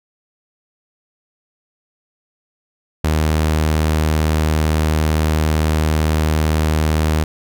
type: tone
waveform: sawtooth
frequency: 77.78 Hz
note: D#2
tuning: in tune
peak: -10 dBFS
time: 3.04-7.24 s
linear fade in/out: 5 ms
effects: none